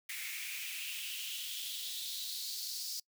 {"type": "noise with high-pass filter sweep", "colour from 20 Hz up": "white", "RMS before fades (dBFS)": -41, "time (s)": [0.09, 3], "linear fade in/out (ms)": 5, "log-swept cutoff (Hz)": [2100, 4900], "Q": 4.7, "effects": ["noise-tail reverb RT60 0.1 s tail -24 dB re dry"]}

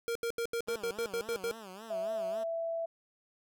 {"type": "tone bursts", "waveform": "square", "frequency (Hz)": 466.2, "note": "A#4", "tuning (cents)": 0, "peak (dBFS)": -32, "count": 10, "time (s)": [0.08, 1.512], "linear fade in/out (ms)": 0, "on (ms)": 73, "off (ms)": 78}
{"type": "tone with vibrato", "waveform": "10% pulse", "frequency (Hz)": 204.6, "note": "G#3", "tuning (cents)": -26, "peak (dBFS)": -37, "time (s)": [0.67, 2.44], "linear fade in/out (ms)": 10, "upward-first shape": "sine", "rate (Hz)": 3.6, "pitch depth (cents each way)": 190}
{"type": "tone with pitch glide", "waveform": "sine", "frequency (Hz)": [659.3, 663.5], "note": ["E5", "E5"], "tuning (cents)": [0, 11], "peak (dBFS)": -32, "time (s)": [1.9, 2.86], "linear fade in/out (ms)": 10, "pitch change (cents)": 11, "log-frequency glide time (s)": [2.06, 2.51]}
{"effects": []}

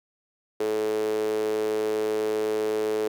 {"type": "tone with high-pass filter", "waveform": "sawtooth", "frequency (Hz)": 107.8, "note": "A2", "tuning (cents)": -35, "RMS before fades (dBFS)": -26, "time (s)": [0.6, 3.08], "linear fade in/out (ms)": 5, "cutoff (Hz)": 410, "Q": 9.7, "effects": []}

